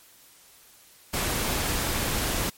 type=noise; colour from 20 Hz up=pink; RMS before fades=-27 dBFS; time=1.13-2.5 s; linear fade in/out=10 ms; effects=white hiss -54 dBFS RMS until 2.57 s + MP3 64 kbps